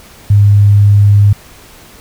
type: tone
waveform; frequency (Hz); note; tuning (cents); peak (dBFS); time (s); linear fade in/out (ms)
sine; 102; G#2; -31; -3; 0.3-1.33; 5
effects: pink hiss -38 dBFS RMS until 2 s